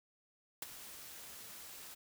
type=noise with ADSR envelope; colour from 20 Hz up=white; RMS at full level=-39 dBFS; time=0.62-1.95 s; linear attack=4 ms; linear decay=17 ms; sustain=-12 dB; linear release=15 ms; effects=none